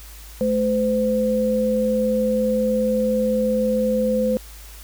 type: tone pair together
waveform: sine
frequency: 215.7 / 511.5 Hz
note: A3 / C5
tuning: -34 / -39 cents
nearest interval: octave + minor third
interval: 1495 cents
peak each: -21 / -19 dBFS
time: 0.41-4.37 s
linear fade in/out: 0 ms
effects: added 53 Hz sine -39 dBFS peak until 4.83 s + white hiss -44 dBFS RMS until 4.83 s